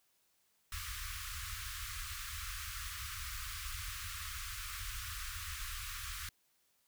pink band-stop noise, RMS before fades -43 dBFS, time 0.72-6.29 s, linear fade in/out 2 ms, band 100 to 1100 Hz, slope 96 dB/octave, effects white hiss -75 dBFS RMS until 6.87 s

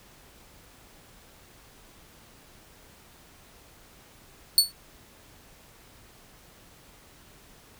sawtooth tone with exponential decay, 4435 Hz, C#8, in tune, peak -9 dBFS, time 4.58-4.72 s, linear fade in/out 1 ms, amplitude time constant 30 ms, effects pink hiss -54 dBFS RMS until 7.79 s

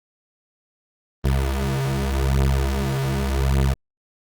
25% pulse beating tone pair, 67 / 67.85 Hz, C2 / C#2, +42 / -36 cents, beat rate 0.85 Hz, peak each -18 dBFS, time 1.24-3.74 s, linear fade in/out 10 ms, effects Opus 24 kbps

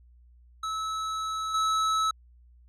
square tone with level steps, 1300 Hz, E6, 24 cents flat, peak -30 / -24 dBFS, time 0.63-2.11 s, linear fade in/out 5 ms, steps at 1.54 s, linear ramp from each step 5 ms, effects added 60 Hz sine -53 dBFS peak until 2.68 s + low-pass 7000 Hz 12 dB/octave

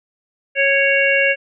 harmonic tone with a mistuned harmonic, 552 Hz, C#5, 7 cents flat, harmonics 1 / 3 / 4 / 5, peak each -18 / -18 / -18 / -18 dBFS, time 0.55-1.36 s, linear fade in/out 50 ms, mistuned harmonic 4, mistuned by +15 cents, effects none

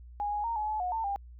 sine tone with pitch steps, 824 / 831 / 924 / 849 / 858 / 725 / 898 / 800 Hz, G#5 / G#5 / A#5 / G#5 / A5 / F#5 / A5 / G5, -14 / +1 / -16 / +38 / -44 / -35 / +35 / +35 cents, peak -29 dBFS, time 0.2-1.16 s, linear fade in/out 0 ms, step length 120 ms, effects added 60 Hz sine -46 dBFS peak until 1.39 s

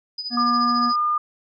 sine tone with tremolo, 4978 Hz, D#8, in tune, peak -25 dBFS, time 0.18-0.96 s, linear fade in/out 5 ms, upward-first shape sine, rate 14 Hz, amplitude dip 70%
harmonic tone, 240.1 Hz, B3, 49 cents flat, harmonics 1 / 3 / 5 / 7, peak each -23 / -34 / -40 / -39 dBFS, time 0.3-0.93 s, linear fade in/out 50 ms
sine tone with pitch glide, 1201 to 1210.8 Hz, D6 to D#6, +38 to -48 cents, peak -18 dBFS, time 0.37-1.18 s, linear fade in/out 5 ms, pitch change +14 cents, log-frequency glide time 0.64-0.87 s
effects none

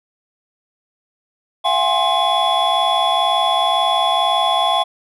triangle tone cluster, 679 / 741 / 826 / 1057 / 3402 Hz, F5 / F#5 / G#5 / C6 / G#7, -49 / +2 / -10 / +17 / +41 cents, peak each -18 dBFS, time 1.64-4.84 s, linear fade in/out 20 ms, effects tanh soft clip ceiling -5 dBFS

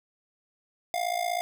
square tone with amplitude modulation, 705 Hz, F5, 16 cents sharp, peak -24 dBFS, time 0.94-1.41 s, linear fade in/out 0 ms, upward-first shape sine, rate 56.2 Hz, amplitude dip 80%, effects none

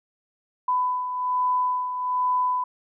sine beating tone pair, 1000 / 1001.2 Hz, B5 / B5, +21 / +23 cents, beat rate 1.2 Hz, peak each -22 / -30 dBFS, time 0.68-2.64 s, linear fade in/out 5 ms, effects none

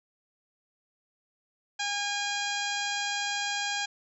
harmonic tone, 814 Hz, G#5, 35 cents flat, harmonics 1 / 2 / 3 / 4 / 5 / 6 / 7 / 8 / 9, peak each -35 / -34 / -37 / -36 / -39 / -40 / -43 / -42 / -42 dBFS, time 1.79-3.86 s, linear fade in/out 10 ms, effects none

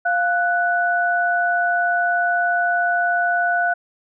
sine tone pair together, 700 / 1483.2 Hz, F5 / F#6, +4 / +4 cents, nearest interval octave + minor second, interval 1300 cents, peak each -19 dBFS, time 0.05-3.74 s, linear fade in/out 10 ms, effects none

